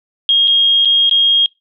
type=tone with dropouts; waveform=sine; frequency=3251 Hz; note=G#7; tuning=38 cents flat; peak=-8 dBFS; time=0.29-1.46 s; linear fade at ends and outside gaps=1 ms; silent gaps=0.475-0.479 / 0.849-0.855 / 1.095-1.111 s; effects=noise-tail reverb RT60 0.2 s tail -25 dB re dry